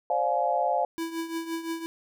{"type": "chord", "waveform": "sine", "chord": "D half-diminished seventh", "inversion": "third", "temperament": "just", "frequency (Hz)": [528.6, 587.3, 704.8, 845.8], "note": ["C5", "D5", "F5", "Ab5"], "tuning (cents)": [18, 0, 16, 31], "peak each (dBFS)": [-30, -30, -26, -28], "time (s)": [0.1, 0.85], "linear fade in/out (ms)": 2}
{"type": "tone with tremolo", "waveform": "square", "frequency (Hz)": 329.6, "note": "E4", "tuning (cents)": 0, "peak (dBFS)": -28, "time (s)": [0.98, 1.86], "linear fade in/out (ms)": 0, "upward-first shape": "triangle", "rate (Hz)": 5.8, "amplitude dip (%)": 75}
{"effects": []}